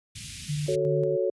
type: band-stop noise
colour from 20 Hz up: pink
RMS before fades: -38 dBFS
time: 0.15-0.76 s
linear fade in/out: 10 ms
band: 170 to 2400 Hz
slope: 24 dB/octave
type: tone with tremolo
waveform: sine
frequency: 148.2 Hz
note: D3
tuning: 16 cents sharp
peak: -26 dBFS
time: 0.48-1.17 s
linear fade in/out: 20 ms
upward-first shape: square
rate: 2.7 Hz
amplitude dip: 55%
type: chord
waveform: sine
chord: F# minor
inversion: none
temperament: equal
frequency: 370 / 440 / 554.4 Hz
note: F#4 / A4 / C#5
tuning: 0 / 0 / 0 cents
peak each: -27 / -28 / -27 dBFS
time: 0.68-1.3 s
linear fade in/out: 5 ms
effects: high-pass 80 Hz 12 dB/octave + resampled to 24000 Hz